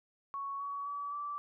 sine tone with pitch steps, 1111 / 1127.8 / 1144.9 / 1162.2 Hz, C#6 / C#6 / D6 / D6, +4 / +30 / -44 / -18 cents, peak -36 dBFS, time 0.34-1.38 s, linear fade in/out 0 ms, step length 260 ms, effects none

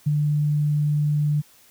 sine tone with ADSR envelope, 148.5 Hz, D3, 20 cents sharp, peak -16 dBFS, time 0.06-1.42 s, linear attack 12 ms, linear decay 26 ms, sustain -2 dB, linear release 24 ms, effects white hiss -54 dBFS RMS until 1.7 s

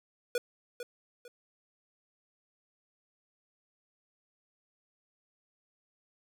square tone with echo, 486.4 Hz, B4, 26 cents flat, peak -28 dBFS, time 0.35-0.38 s, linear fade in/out 2 ms, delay 450 ms, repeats 2, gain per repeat -10 dB, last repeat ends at 1.28 s, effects none

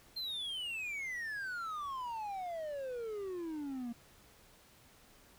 triangle exponential sweep, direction down, 4204 to 230.3 Hz, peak -36 dBFS, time 0.16-3.93 s, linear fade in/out 10 ms, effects pink hiss -62 dBFS RMS until 5.38 s

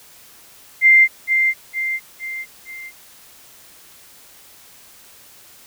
sine tone with echo, 2093 Hz, C7, in tune, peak -7 dBFS, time 0.81-1.08 s, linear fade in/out 50 ms, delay 460 ms, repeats 4, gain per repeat -6 dB, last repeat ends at 2.92 s, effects white hiss -46 dBFS RMS until 5.66 s

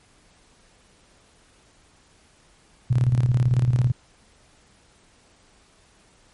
sine tone with tremolo, 123.47 Hz, B2, in tune, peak -14 dBFS, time 2.9-3.92 s, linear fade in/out 10 ms, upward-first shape square, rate 18 Hz, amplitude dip 60%, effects pink hiss -57 dBFS RMS until 6.33 s + MP3 48 kbps

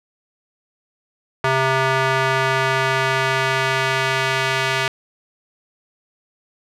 square tone with band-pass filter sweep, 132.5 Hz, C3, 22 cents sharp, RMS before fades -19 dBFS, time 1.44-4.88 s, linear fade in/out 2 ms, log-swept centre 1300 to 2300 Hz, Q 0.95, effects none

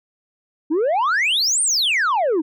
sine exponential two-way sweep, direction up then down, 290 to 9320 to 290 Hz, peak -13 dBFS, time 0.7-2.42 s, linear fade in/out 20 ms, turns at 1.62 s, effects tanh soft clip ceiling -15 dBFS

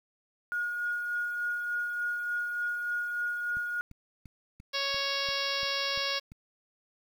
sine tone with tremolo, 1438 Hz, F#6, 50 cents flat, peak -28 dBFS, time 0.52-3.81 s, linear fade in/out 0 ms, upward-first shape sine, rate 3.4 Hz, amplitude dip 35%
click train, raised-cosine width 5 ms, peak -36 dBFS, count 9, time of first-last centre 3.57-6.319 s, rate 2.91 Hz
harmonic tone, 554.4 Hz, C#5, in tune, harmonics 1 / 2 / 3 / 4 / 5 / 6 / 7 / 8 / 9 / 10, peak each -38 / -38 / -38 / -38 / -38 / -38 / -38 / -38 / -38 / -38 dBFS, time 4.73-6.2 s, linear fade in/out 20 ms
effects 9-bit

